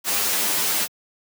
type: noise with comb filter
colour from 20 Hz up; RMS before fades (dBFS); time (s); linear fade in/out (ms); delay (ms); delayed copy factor
white; -22; 0.04-0.88; 50; 10; +0.75
effects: high-pass 150 Hz 12 dB/octave